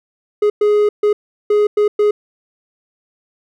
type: tone bursts at uneven times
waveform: triangle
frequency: 417.3 Hz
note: G#4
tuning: 8 cents sharp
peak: -8 dBFS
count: 6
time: 0.42-0.5 / 0.61-0.89 / 1.03-1.13 / 1.5-1.67 / 1.77-1.88 / 1.99-2.11 s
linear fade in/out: 5 ms
effects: none